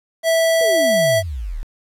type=tone; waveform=square; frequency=656 Hz; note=E5; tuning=9 cents flat; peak=-14 dBFS; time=0.23-1.23 s; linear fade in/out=50 ms
type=exponential sweep; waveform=sine; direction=down; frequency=512 to 31.28 Hz; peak=-23 dBFS; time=0.61-1.63 s; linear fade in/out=0 ms
effects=resampled to 32000 Hz + 8-bit